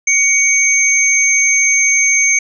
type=tone pair together; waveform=sine; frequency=2247 / 6328 Hz; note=C#7 / G8; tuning=+23 / +15 cents; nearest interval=octave + tritone; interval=1792 cents; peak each=-12 dBFS; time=0.07-2.39 s; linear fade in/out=5 ms; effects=none

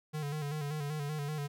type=tone with vibrato; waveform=square; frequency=148.4 Hz; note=D3; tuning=18 cents sharp; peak=-35 dBFS; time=0.13-1.48 s; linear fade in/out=20 ms; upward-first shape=square; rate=5.2 Hz; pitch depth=56 cents each way; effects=none

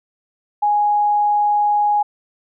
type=tone; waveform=sine; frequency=830 Hz; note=G#5; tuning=1 cent flat; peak=-13 dBFS; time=0.62-2.03 s; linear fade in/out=10 ms; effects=none

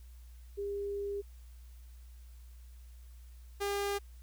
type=tone pair in turn; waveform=sine / sawtooth; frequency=402.8 / 402.8 Hz; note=G4 / G4; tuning=+47 / +47 cents; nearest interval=unison; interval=0 cents; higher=neither; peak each=-34 / -28 dBFS; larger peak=second; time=0.57-1.22 / 3.6-3.99 s; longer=first; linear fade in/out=20 ms; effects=added 60 Hz sine -49 dBFS peak until 4.22 s + white hiss -67 dBFS RMS until 4.22 s

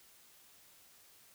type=silence; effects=white hiss -62 dBFS RMS until 1.34 s

